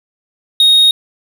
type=tone; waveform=triangle; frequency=3734 Hz; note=A#7; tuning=2 cents sharp; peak=-4 dBFS; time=0.6-0.91 s; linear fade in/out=2 ms; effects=none